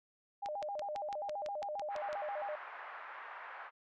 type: tone with vibrato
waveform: sine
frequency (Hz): 698.5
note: F5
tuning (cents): 0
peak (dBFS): -37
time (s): 0.42-2.56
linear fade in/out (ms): 10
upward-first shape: square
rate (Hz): 7.5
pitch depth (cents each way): 250
type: click train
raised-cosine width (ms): 0.2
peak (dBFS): -28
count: 11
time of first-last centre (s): 0.46-2.129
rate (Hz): 5.99
type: band-pass noise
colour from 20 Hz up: pink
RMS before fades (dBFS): -48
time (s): 1.89-3.71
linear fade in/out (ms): 50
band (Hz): 770 to 1900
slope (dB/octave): 24
effects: none